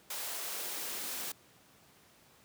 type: noise with high-pass filter sweep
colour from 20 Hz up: white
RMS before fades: -39 dBFS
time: 0.1-1.32 s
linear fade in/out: 5 ms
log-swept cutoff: 580 to 210 Hz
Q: 1.2
effects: pink hiss -62 dBFS RMS until 2.44 s + high-pass 100 Hz 12 dB/octave

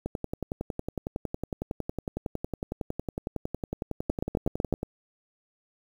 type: two click trains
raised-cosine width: 2 ms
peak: -17 / -12 dBFS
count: 53 / 6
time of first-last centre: 0.06-4.831 / 4.1-4.727 s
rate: 10.9 / 7.98 Hz
effects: 8-bit

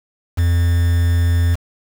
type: tone with quantisation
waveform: triangle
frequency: 86 Hz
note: F2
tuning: 26 cents flat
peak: -10 dBFS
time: 0.37-1.56 s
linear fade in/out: 20 ms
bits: 5
effects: none

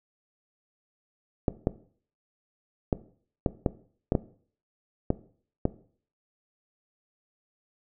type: clicks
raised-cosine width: 2 ms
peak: -9 dBFS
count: 9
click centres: 1.482 / 1.671 / 2.928 / 3.462 / 3.662 / 4.121 / 4.152 / 5.104 / 5.654 s
effects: noise-tail reverb RT60 0.5 s tail -17 dB re dry

